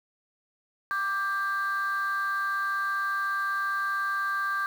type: tone pair together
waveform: sine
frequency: 1174.7 / 1586.3 Hz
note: D6 / G6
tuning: 0 / +20 cents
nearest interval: perfect fourth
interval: 520 cents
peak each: -27 dBFS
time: 0.91-4.66 s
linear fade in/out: 0 ms
effects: tanh soft clip ceiling -22 dBFS + 8-bit